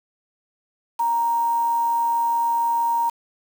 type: tone with quantisation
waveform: sine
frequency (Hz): 932.3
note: A#5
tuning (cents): 0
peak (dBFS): -18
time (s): 0.99-3.1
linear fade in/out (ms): 10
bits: 6
effects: none